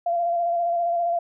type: tone with vibrato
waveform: sine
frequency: 688 Hz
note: F5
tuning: 26 cents flat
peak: -20 dBFS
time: 0.06-1.19 s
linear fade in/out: 5 ms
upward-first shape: square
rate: 15 Hz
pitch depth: 21 cents each way
effects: none